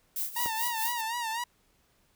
violet noise with tremolo, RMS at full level -31 dBFS, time 0.16-1.01 s, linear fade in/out 2 ms, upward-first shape sine, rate 4.7 Hz, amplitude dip 80%
sawtooth tone with vibrato, 925 Hz, A#5, 14 cents flat, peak -27 dBFS, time 0.36-1.44 s, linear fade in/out 5 ms, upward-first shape sine, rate 4 Hz, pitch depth 85 cents each way
click, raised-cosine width 1 ms, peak -23 dBFS, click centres 0.46 s
effects pink hiss -68 dBFS RMS until 2.15 s

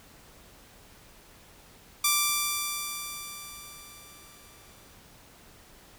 5% pulse tone with exponential decay, 1174.7 Hz, D6, in tune, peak -9 dBFS, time 2.04-4.94 s, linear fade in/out 5 ms, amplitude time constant 630 ms, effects pink hiss -54 dBFS RMS until 5.98 s

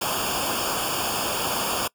pink noise with comb filter, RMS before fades -26 dBFS, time 0.01-1.88 s, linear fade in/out 10 ms, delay 0.5 ms, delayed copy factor -0.95, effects noise-tail reverb RT60 0.1 s tail -24 dB re dry

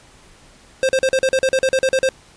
square tone bursts, 527 Hz, C5, 12 cents sharp, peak -14 dBFS, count 13, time 0.83-2.089 s, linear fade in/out 0 ms, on 59 ms, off 41 ms, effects pink hiss -48 dBFS RMS until 2.36 s + resampled to 22050 Hz

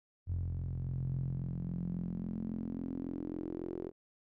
sawtooth tone with band-pass filter sweep, 43.65 Hz, F1, in tune, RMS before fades -38 dBFS, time 0.26-3.92 s, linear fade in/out 50 ms, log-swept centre 94 to 380 Hz, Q 5.2, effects none

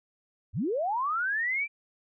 sine linear sweep, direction up, 63.3 to 2376 Hz, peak -26 dBFS, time 0.53-1.68 s, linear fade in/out 50 ms, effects none

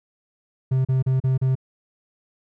triangle tone bursts, 130.81 Hz, C3, in tune, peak -15 dBFS, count 5, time 0.71-1.554 s, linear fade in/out 10 ms, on 140 ms, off 36 ms, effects none

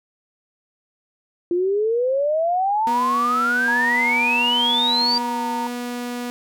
sine exponential sweep, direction up, 342 to 4732 Hz, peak -17 dBFS, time 1.51-5.18 s, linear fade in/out 2 ms
sawtooth tone, 243.4 Hz, B3, 25 cents flat, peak -22 dBFS, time 2.87-6.3 s, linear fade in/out 0 ms
sine tone with vibrato, 932.3 Hz, A#5, in tune, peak -23 dBFS, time 3.68-5.67 s, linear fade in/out 2 ms, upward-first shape sine, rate 1.5 Hz, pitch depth 32 cents each way
effects none

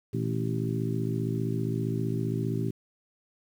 harmonic tone with a mistuned harmonic, 55.2 Hz, A1, 6 cents sharp, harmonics 2 / 3 / 4 / 5 / 6 / 7, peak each -30 / -33 / -35 / -36 / -37 / -36 dBFS, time 0.13-2.71 s, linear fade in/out 10 ms, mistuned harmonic 2, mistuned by +130 cents, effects 9-bit

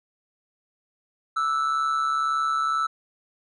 triangle tone with amplitude modulation, 1318.5 Hz, E6, in tune, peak -17 dBFS, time 1.36-2.87 s, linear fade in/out 10 ms, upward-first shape sine, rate 142 Hz, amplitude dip 60%, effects resampled to 24000 Hz

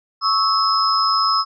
sine tone cluster, 1106 / 1299 / 5120 Hz, C#6 / E6 / D#8, -4 / -26 / +49 cents, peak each -19 dBFS, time 0.21-1.45 s, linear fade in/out 50 ms, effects none

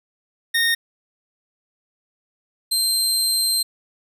25% pulse tone pair in turn, 1847 / 4146 Hz, A#6 / C8, -16 / -17 cents, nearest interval octave + major second, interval 1399 cents, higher second, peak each -13 dBFS, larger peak neither, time 0.54-0.75 / 2.71-3.63 s, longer second, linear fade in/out 10 ms, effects none

